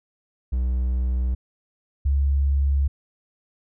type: tone pair in turn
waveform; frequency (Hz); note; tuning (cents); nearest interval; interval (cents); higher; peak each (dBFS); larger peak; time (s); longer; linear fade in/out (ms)
triangle / sine; 62.6 / 69.62; B1 / C#2; +24 / +8; major second; 184; second; -18 / -17; second; 0.52-1.35 / 2.05-2.88; neither; 10
effects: none